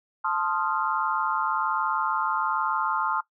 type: chord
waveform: sine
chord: F dominant seventh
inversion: first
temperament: equal with one note detuned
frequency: 880 / 1046.5 / 1244.5 / 1385.7 Hz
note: A5 / C6 / Eb6 / F6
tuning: 0 / 0 / 0 / -14 cents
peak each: -29 dBFS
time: 0.24-3.21 s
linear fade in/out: 10 ms
effects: noise-tail reverb RT60 0.1 s tail -18 dB re dry